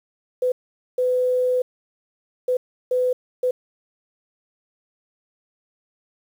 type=tone bursts at uneven times; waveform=sine; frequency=503 Hz; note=B4; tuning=32 cents sharp; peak=-17 dBFS; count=5; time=0.42-0.52 / 0.98-1.62 / 2.48-2.57 / 2.91-3.13 / 3.43-3.51 s; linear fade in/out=5 ms; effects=8-bit